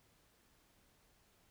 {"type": "silence", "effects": ["pink hiss -71 dBFS RMS until 1.5 s"]}